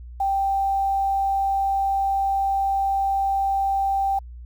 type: tone with quantisation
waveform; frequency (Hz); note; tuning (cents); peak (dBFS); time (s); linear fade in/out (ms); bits
sine; 784; G5; 0; -19; 0.2-4.19; 5; 8
effects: added 60 Hz sine -36 dBFS peak until 4.45 s